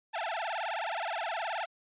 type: tone with vibrato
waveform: sawtooth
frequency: 768 Hz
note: G5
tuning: 36 cents flat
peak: -28 dBFS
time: 0.13-1.66 s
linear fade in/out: 20 ms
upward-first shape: sine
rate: 19 Hz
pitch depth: 290 cents each way
effects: resampled to 8000 Hz